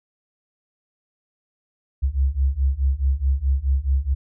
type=beating tone pair; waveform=sine; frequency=65.41 / 70.11 Hz; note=C2 / C#2; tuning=0 / +20 cents; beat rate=4.7 Hz; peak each=-21 / -20 dBFS; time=2.02-4.15 s; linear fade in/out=20 ms; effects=none